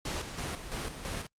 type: noise with tremolo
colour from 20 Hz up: pink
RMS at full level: -35 dBFS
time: 0.05-1.27 s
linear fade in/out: 5 ms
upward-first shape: square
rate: 3 Hz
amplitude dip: 55%
effects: low-pass 9000 Hz 12 dB/octave + Opus 48 kbps